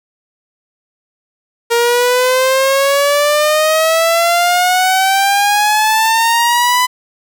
sawtooth exponential sweep, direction up, 466.2 to 1005 Hz, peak -6 dBFS, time 1.7-6.87 s, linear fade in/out 20 ms, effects none

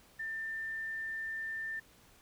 sine tone, 1790 Hz, A6, 29 cents sharp, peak -36 dBFS, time 0.19-1.8 s, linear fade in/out 10 ms, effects pink hiss -62 dBFS RMS until 2.21 s

